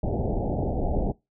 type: low-pass noise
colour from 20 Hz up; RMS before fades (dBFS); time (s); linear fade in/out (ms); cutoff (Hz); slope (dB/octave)
pink; -26; 0.03-1.12; 5; 820; 96
effects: noise-tail reverb RT60 0.2 s tail -21 dB re dry